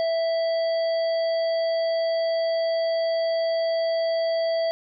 harmonic tone, 659.3 Hz, E5, in tune, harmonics 1 / 3 / 5 / 7, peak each -21 / -39 / -41 / -37 dBFS, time 0-4.71 s, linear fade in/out 0 ms, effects none

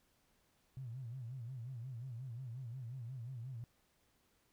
triangle tone with vibrato, 123.47 Hz, B2, in tune, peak -39 dBFS, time 0.77-3.64 s, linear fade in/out 0 ms, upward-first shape sine, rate 5.6 Hz, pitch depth 150 cents each way, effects tanh soft clip ceiling -41 dBFS + pink hiss -75 dBFS RMS until 4.52 s

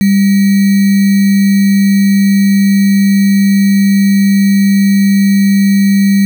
sine tone with sample-and-hold, 197.6 Hz, G3, 14 cents sharp, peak -5 dBFS, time 0.01-6.25 s, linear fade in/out 0 ms, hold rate 2100 Hz, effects none

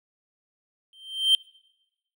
triangle tone with exponential growth, 3136 Hz, G7, in tune, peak -12 dBFS, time 0.93-1.35 s, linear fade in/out 1 ms, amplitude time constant 91 ms, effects noise-tail reverb RT60 1.0 s tail -25 dB re dry

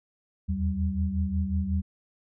sine tone cluster, 77.6 / 83.1 / 192.7 Hz, D#2 / E2 / G3, -4 / +15 / -29 cents, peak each -29 dBFS, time 0.48-1.82 s, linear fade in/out 20 ms, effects none

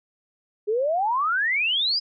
sine exponential sweep, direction up, 403.8 to 5100 Hz, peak -20 dBFS, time 0.67-2 s, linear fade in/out 20 ms, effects none

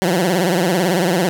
15% pulse tone with vibrato, 178.9 Hz, F3, 42 cents sharp, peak -8 dBFS, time 0.02-1.29 s, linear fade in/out 0 ms, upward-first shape triangle, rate 18 Hz, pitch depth 180 cents each way, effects none

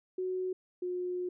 sine tone pair in turn, 370 / 360.1 Hz, F#4 / F#4, 0 / -47 cents, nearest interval unison, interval 47 cents, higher first, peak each -31 / -32 dBFS, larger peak first, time 0.18-0.53 / 0.82-1.29 s, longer second, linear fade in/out 5 ms, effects none

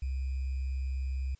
sine tone with sample-and-hold, 66 Hz, C2, 16 cents sharp, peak -30 dBFS, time 0.02-1.35 s, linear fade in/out 5 ms, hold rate 2450 Hz, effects white hiss -69 dBFS RMS until 1.39 s + resampled to 16000 Hz

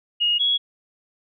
sine tone pair in turn, 2867 / 3343 Hz, F7 / G#7, +45 / +11 cents, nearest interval minor third, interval 266 cents, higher second, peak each -17 dBFS, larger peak neither, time 0.2-0.39 / 0.39-0.58 s, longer neither, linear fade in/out 20 ms, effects none

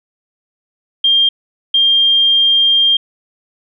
sine tone bursts at uneven times, 3200 Hz, G7, 35 cents sharp, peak -8 dBFS, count 2, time 1.04-1.29 / 1.74-2.97 s, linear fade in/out 5 ms, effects none

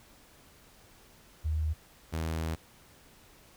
sine / sawtooth tone pair in turn, 77.78 / 80.6 Hz, D#2 / E2, 0 / -38 cents, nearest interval minor second, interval 62 cents, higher second, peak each -27 dBFS, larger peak neither, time 1.44-1.74 / 2.12-2.56 s, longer second, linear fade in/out 20 ms, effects pink hiss -58 dBFS RMS until 3.56 s

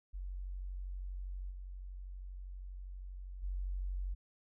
sine tone with level steps, 46.25 Hz, F#1, in tune, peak -39 / -43 / -35 dBFS, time 0.13-4.15 s, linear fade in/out 20 ms, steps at 1.5 / 3.42 s, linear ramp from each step 20 ms, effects none

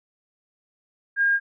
sine tone, 1617 Hz, G#6, 47 cents flat, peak -17 dBFS, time 1.16-1.4 s, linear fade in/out 50 ms, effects none

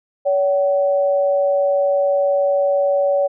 sine tone pair together, 566.1 / 760 Hz, C#5 / F#5, +36 / +46 cents, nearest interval perfect fourth, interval 510 cents, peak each -14 / -24 dBFS, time 0.25-3.28 s, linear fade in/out 20 ms, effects none

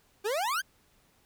40% pulse exponential sweep, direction up, 385.7 to 1661.2 Hz, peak -27 dBFS, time 0.24-0.62 s, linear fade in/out 20 ms, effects pink hiss -66 dBFS RMS until 1.25 s

